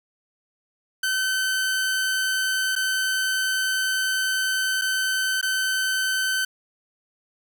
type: tone with dropouts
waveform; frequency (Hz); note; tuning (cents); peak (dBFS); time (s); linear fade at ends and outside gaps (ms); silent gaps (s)
sawtooth; 1530; G6; -42; -18; 1.03-6.45; 5; 2.754-2.761 / 4.814-4.818 / 5.413-5.427
effects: none